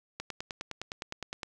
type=click train; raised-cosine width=0.2 ms; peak=-19 dBFS; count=13; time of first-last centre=0.2-1.432 s; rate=9.74 Hz; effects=none